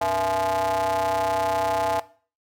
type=ring-modulated tone; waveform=square; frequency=93 Hz; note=F#2; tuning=9 cents sharp; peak=-19 dBFS; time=0.01-2 s; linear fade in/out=5 ms; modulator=760 Hz; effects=noise-tail reverb RT60 0.4 s tail -17 dB re dry